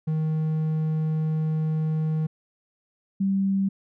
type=tone pair in turn; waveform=triangle / sine; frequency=156.9 / 194.53 Hz; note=D#3 / G3; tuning=+15 / -13 cents; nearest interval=major third; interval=372 cents; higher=second; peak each=-20 / -20 dBFS; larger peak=neither; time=0.07-2.27 / 3.2-3.69 s; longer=first; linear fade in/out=10 ms; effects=none